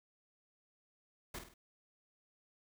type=noise with echo; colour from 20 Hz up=pink; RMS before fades=-44 dBFS; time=1.34-1.39 s; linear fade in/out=5 ms; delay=50 ms; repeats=3; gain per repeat=-7 dB; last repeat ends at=1.54 s; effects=none